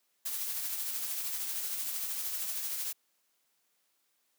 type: noise with tremolo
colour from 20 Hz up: blue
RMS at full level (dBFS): -34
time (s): 0.25-2.93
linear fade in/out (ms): 10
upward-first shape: triangle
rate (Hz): 13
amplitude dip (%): 40
effects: white hiss -75 dBFS RMS until 4.38 s + high-pass 200 Hz 12 dB/octave